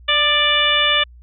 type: harmonic tone with a mistuned harmonic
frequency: 587.3 Hz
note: D5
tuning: in tune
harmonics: 1 / 2 / 3 / 4 / 5 / 6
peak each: -25 / -22 / -21 / -21 / -18 / -19 dBFS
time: 0.08-1.04 s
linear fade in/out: 10 ms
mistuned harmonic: 2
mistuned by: +30 cents
effects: added 60 Hz sine -40 dBFS peak until 1.22 s